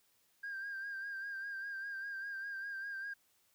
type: tone with vibrato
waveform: sine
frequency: 1599 Hz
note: G6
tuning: 34 cents sharp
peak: -38 dBFS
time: 0.43-3.14 s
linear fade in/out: 10 ms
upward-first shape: sine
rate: 5 Hz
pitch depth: 42 cents each way
effects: tanh soft clip ceiling -37 dBFS + white hiss -73 dBFS RMS until 3.54 s